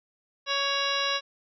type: harmonic tone with a mistuned harmonic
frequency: 559 Hz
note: C#5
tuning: 14 cents sharp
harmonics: 1 / 2 / 3 / 4 / 5 / 6 / 7 / 9 / 10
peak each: -34 / -31 / -33 / -37 / -32 / -36 / -31 / -38 / -38 dBFS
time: 0.46-1.21 s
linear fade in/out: 50 ms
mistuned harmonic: 3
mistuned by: -22 cents
effects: none